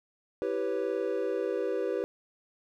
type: chord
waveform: triangle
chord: C# half-diminished seventh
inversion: first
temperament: equal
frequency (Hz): 329.6 / 392 / 493.9 / 554.4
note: E4 / G4 / B4 / C#5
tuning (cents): 0 / 0 / 0 / 0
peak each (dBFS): -35 / -30 / -30 / -35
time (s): 0.42-2.04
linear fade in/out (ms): 0
effects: none